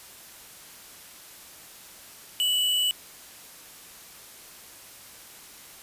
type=tone with sample-and-hold; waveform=sine; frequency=2963 Hz; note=F#7; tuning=2 cents sharp; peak=-21 dBFS; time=2.4-2.91 s; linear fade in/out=0 ms; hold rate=11025 Hz; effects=white hiss -47 dBFS RMS until 5.82 s + resampled to 32000 Hz